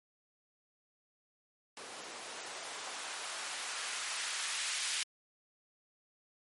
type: noise with band-pass filter sweep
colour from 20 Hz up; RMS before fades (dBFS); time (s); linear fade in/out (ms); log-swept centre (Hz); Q
blue; -40; 1.77-5.03; 0; 390 to 2300; 0.77
effects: MP3 48 kbps